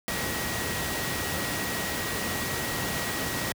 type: tone in noise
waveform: sine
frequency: 1905 Hz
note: A#6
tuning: 37 cents sharp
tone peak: -36 dBFS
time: 0.08-3.52 s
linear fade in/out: 0 ms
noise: pink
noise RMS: -30 dBFS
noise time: 0.08-3.52 s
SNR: -9 dB
effects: high-pass 80 Hz 12 dB/octave